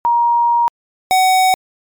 sine / square tone pair in turn, 945 / 750 Hz, A#5 / F#5, +23 / +23 cents, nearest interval major third, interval 400 cents, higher first, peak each -10 dBFS, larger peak neither, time 0.05-0.68 / 1.11-1.54 s, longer first, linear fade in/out 0 ms, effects MP3 96 kbps

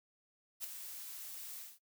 blue noise with ADSR envelope, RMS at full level -38 dBFS, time 0.6-1.79 s, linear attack 43 ms, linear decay 4 ms, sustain -9 dB, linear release 200 ms, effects noise-tail reverb RT60 0.1 s tail -21 dB re dry

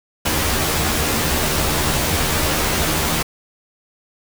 pink noise with comb filter, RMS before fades -19 dBFS, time 0.25-3.23 s, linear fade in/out 10 ms, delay 13 ms, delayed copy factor +0.85, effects none

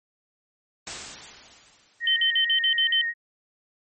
white noise with exponential decay, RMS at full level -32 dBFS, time 0.87-2.44 s, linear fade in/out 1 ms, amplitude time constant 340 ms
sine tone with vibrato, 1864.7 Hz, A#6, in tune, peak -24 dBFS, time 2-3.14 s, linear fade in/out 50 ms, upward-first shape sine, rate 11 Hz, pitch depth 18 cents each way
sine tone bursts, 3079 Hz, G7, 32 cents flat, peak -19 dBFS, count 7, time 2.07-3.014 s, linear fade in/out 2 ms, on 92 ms, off 50 ms
effects MP3 32 kbps

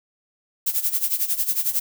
violet noise with tremolo, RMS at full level -20 dBFS, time 0.66-1.8 s, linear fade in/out 10 ms, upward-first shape sine, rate 11 Hz, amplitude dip 80%, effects none

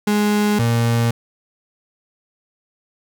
35% pulse tone pair in turn, 208.3 / 116.9 Hz, G#3 / A#2, +5 / +5 cents, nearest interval minor seventh, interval 1000 cents, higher first, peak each -13 dBFS, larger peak neither, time 0.07-0.59 / 0.59-1.11 s, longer neither, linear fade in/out 5 ms, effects none

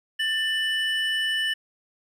triangle tone pair together, 1779 / 2969 Hz, A6 / F#7, +19 / +5 cents, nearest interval major sixth, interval 886 cents, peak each -24 dBFS, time 0.19-1.54 s, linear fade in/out 10 ms, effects 10-bit

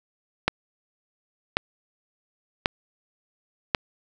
click train, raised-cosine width 0.3 ms, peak -3 dBFS, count 4, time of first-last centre 0.48-3.748 s, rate 0.918 Hz, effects none

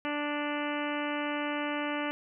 harmonic tone, 293.7 Hz, D4, in tune, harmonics 1 / 2 / 3 / 4 / 5 / 6 / 7 / 8 / 9 / 10, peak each -34 / -37 / -39 / -40 / -41 / -42 / -42 / -43 / -44 / -44 dBFS, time 0.05-2.11 s, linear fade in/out 0 ms, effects none

